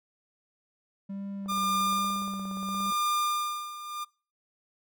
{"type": "tone with vibrato", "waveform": "triangle", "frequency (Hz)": 196, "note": "G3", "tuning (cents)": 0, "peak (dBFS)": -32, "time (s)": [1.09, 2.91], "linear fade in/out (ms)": 10, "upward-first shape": "sine", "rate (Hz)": 1.2, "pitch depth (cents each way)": 22}
{"type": "click train", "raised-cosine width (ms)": 1, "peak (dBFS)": -33, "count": 26, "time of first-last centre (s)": [1.46, 2.922], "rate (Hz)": 17.1}
{"type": "tone with tremolo", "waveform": "45% pulse", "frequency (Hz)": 1202, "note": "D6", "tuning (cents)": 40, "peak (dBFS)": -25, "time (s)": [1.48, 4.05], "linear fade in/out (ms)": 20, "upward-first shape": "sine", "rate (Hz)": 0.76, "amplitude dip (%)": 80}
{"effects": ["noise-tail reverb RT60 0.4 s tail -25 dB re dry"]}